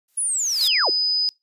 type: noise with exponential growth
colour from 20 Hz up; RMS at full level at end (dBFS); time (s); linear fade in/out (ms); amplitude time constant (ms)
blue; -25; 0.08-0.68; 5; 130
type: linear sweep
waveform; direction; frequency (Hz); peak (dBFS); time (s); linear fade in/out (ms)
sine; down; 10510 to 261.6; -20; 0.17-0.9; 10
type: tone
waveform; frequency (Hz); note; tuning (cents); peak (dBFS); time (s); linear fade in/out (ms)
sine; 4993; D#8; +5; -18; 0.61-1.29; 0
effects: noise-tail reverb RT60 0.2 s tail -25 dB re dry + resampled to 32000 Hz